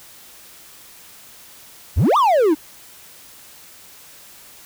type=exponential two-way sweep; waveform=triangle; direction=up then down; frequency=61 to 1244.5 to 287.6 Hz; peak=-10 dBFS; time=1.96-2.55 s; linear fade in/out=20 ms; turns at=2.17 s; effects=white hiss -44 dBFS RMS until 4.65 s